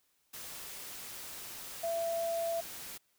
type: tone in noise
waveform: sine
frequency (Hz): 670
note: E5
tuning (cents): +28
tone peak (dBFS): -31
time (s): 1.83-2.61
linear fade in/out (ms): 10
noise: white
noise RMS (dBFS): -45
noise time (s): 0.33-2.98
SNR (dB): +11
effects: white hiss -74 dBFS RMS until 3.18 s